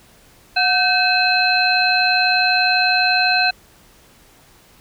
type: tone cluster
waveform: sine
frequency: 730 / 1536 / 2586 / 4106 Hz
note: F#5 / G6 / E7 / C8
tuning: -24 / -36 / -34 / -33 cents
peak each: -19 dBFS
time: 0.56-3.51 s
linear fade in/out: 10 ms
effects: pink hiss -50 dBFS RMS until 4.8 s